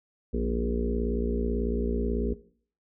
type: harmonic tone with a mistuned harmonic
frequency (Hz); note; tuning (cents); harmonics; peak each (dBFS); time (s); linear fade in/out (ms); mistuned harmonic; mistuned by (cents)
58.2; A#1; -2; 1 / 3 / 4 / 5 / 6 / 7 / 8 / 9; -29 / -36 / -31 / -39 / -39 / -34 / -36 / -48; 0.33-2.34; 10; 6; +22
effects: noise-tail reverb RT60 0.5 s tail -17 dB re dry